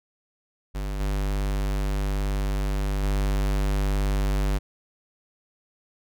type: tone with level steps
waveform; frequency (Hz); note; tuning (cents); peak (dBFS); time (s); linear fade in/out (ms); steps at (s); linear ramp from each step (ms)
square; 49.43; G1; +15; -28 / -24 / -22; 0.74-4.59; 20; 1 / 3.03; 5
effects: none